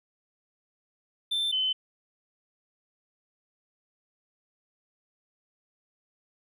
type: tone pair in turn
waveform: triangle / sine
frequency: 3553 / 3047 Hz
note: A7 / G7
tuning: +16 / -50 cents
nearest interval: minor third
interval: 266 cents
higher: first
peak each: -24 dBFS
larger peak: neither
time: 1.31-1.52 / 1.52-1.73 s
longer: neither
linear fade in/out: 10 ms
effects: none